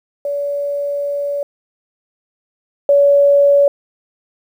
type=tone pair in turn; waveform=sine; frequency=571 / 567.1 Hz; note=D5 / C#5; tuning=-49 / +39 cents; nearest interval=unison; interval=12 cents; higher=first; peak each=-17 / -7 dBFS; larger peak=second; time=0.25-1.43 / 2.89-3.68 s; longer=first; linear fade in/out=2 ms; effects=8-bit